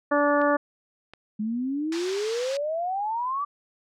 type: harmonic tone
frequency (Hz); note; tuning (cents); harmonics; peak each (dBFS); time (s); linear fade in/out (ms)
290; D4; -22; 1 / 2 / 3 / 4 / 5 / 6; -25 / -22 / -29 / -26 / -30 / -31; 0.11-0.57; 10
type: clicks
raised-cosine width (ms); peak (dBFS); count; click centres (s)
0.3; -27; 2; 0.416 / 1.136
type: exponential sweep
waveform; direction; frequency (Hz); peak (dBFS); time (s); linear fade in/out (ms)
sine; up; 207.7 to 1179; -25; 1.39-3.45; 10
type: band-pass noise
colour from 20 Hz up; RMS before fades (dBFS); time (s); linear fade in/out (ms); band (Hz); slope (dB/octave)
white; -38; 1.92-2.57; 2; 810 to 6000; 24
effects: none